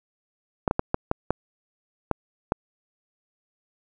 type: clicks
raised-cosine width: 1 ms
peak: -7 dBFS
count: 8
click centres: 0.678 / 0.711 / 0.794 / 0.944 / 1.114 / 1.306 / 2.113 / 2.521 s
effects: none